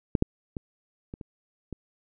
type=clicks; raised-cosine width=3 ms; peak=-9 / -7 / -20 / -24 / -26 / -22 dBFS; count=6; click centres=0.152 / 0.224 / 0.568 / 1.139 / 1.212 / 1.727 s; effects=none